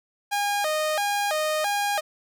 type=tone with vibrato; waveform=sawtooth; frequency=709 Hz; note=F5; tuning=26 cents sharp; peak=-19 dBFS; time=0.31-2.01 s; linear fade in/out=20 ms; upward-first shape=square; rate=1.5 Hz; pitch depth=240 cents each way; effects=none